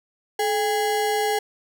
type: ring-modulated tone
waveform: square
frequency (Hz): 619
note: D#5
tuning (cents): -9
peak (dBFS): -18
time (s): 0.39-1.39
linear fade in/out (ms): 5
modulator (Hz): 190
effects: none